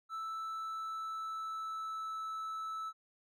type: tone with pitch glide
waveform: triangle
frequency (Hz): 1318.5 to 1309.4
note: E6 to E6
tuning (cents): 0 to -12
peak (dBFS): -36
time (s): 0.09-2.93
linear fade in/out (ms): 50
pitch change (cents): -12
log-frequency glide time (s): 0.39-2.22
effects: none